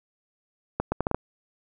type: accelerating click train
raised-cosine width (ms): 1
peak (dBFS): -10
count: 6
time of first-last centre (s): 0.8-1.146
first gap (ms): 120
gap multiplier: 0.72
effects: none